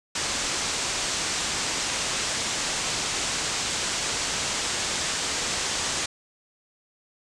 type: low-pass noise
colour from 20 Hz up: white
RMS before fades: -28 dBFS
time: 0.15-6.06 s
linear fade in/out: 5 ms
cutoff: 8200 Hz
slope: 48 dB/octave
effects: none